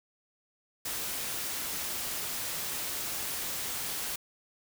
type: noise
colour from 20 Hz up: white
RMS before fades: -35 dBFS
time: 0.85-4.16 s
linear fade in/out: 5 ms
effects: none